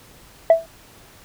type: tone with exponential decay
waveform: sine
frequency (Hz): 658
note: E5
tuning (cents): -3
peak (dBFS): -3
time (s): 0.5-0.66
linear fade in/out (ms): 2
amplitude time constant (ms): 33
effects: tanh soft clip ceiling -5 dBFS + pink hiss -48 dBFS RMS until 1.24 s